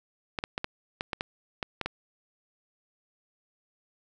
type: clicks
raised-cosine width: 0.3 ms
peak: -14 dBFS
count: 10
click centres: 0.388 / 0.439 / 0.579 / 0.644 / 1.009 / 1.132 / 1.209 / 1.628 / 1.813 / 1.86 s
effects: none